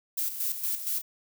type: noise with tremolo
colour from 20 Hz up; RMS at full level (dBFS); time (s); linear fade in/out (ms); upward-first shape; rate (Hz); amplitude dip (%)
violet; -29; 0.17-1.02; 10; square; 4.3; 60
effects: none

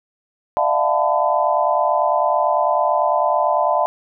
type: tone cluster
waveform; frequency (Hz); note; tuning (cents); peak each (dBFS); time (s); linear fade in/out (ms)
sine; 600 / 671 / 720 / 878 / 1009; D5 / E5 / F#5 / A5 / B5; +37 / +31 / -47 / -4 / +37; -21; 0.57-3.86; 0
effects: none

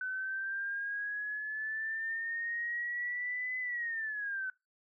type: linear two-way sweep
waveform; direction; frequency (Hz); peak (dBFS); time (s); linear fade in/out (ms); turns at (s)
sine; up then down; 1507 to 2020 to 1507; -34; 0.01-4.5; 2; 3.59
effects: noise-tail reverb RT60 0.2 s tail -20 dB re dry

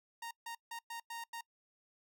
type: tone bursts at uneven times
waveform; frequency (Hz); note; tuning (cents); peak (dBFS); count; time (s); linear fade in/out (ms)
sawtooth; 928; A#5; -8; -38; 6; 0.22-0.31 / 0.46-0.55 / 0.71-0.79 / 0.9-1 / 1.1-1.24 / 1.33-1.41; 5
effects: noise-tail reverb RT60 0.1 s tail -25 dB re dry

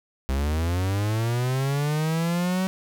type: linear sweep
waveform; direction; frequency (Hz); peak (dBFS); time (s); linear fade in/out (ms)
45% pulse; up; 64.8 to 189.7; -22; 0.29-2.67; 0
effects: none

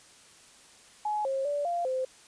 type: tone with pitch steps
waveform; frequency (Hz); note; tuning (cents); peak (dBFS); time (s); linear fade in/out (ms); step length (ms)
sine; 844 / 538 / 579 / 693 / 518; G#5 / C5 / D5 / F5 / C5; +28 / +48 / -25 / -14 / -17; -27; 1.05-2.05; 5; 200
effects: white hiss -55 dBFS RMS until 2.27 s + resampled to 22050 Hz

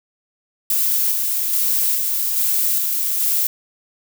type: noise with tremolo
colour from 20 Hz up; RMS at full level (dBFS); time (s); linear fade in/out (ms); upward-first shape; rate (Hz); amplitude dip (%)
violet; -18; 0.7-3.47; 2; square; 1.2; 25
effects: none

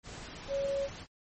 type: tone in noise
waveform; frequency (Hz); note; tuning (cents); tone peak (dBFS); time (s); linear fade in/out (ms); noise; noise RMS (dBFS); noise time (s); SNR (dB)
sine; 554.4; C#5; 0; -29; 0.48-0.89; 50; pink; -45; 0.03-1.07; +13
effects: MP3 32 kbps

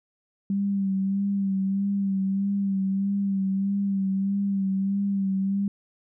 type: tone with vibrato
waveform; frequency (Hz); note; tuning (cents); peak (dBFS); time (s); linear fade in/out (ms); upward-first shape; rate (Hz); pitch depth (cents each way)
sine; 196; G3; 0; -22; 0.5-5.68; 2; sine; 1.6; 35
effects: none

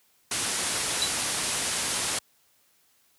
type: low-pass noise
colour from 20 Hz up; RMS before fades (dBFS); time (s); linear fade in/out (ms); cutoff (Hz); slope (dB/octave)
white; -29; 0.31-2.19; 5; 11000; 96
type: tone with exponential decay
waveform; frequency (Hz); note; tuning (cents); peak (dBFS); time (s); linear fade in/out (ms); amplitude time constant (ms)
sine; 3951; B7; 0; -20; 1.02-1.16; 1; 30
effects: white hiss -65 dBFS RMS until 3.18 s + high-pass 60 Hz 12 dB/octave

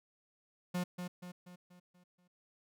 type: tone with echo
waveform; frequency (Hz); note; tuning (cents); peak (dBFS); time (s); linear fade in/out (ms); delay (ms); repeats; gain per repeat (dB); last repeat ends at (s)
45% pulse; 178.7; F3; +40; -33; 0.74-0.84; 10; 240; 6; -6; 2.28
effects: none

